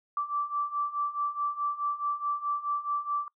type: beating tone pair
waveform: sine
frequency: 1163 / 1167.7 Hz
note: D6 / D6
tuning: -17 / -10 cents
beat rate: 4.7 Hz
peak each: -33 / -30 dBFS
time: 0.17-3.28 s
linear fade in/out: 2 ms
effects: noise-tail reverb RT60 0.1 s tail -24 dB re dry